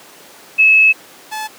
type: tone pair in turn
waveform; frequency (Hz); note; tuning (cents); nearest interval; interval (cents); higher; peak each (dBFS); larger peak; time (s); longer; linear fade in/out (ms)
sine / sawtooth; 2591 / 864.6; E7 / A5; -30 / -31; octave + perfect fifth; 1901; first; -6 / -18; first; 0.58-0.93 / 1.31-1.48; first; 20
effects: pink hiss -40 dBFS RMS until 1.58 s + high-pass 300 Hz 12 dB/octave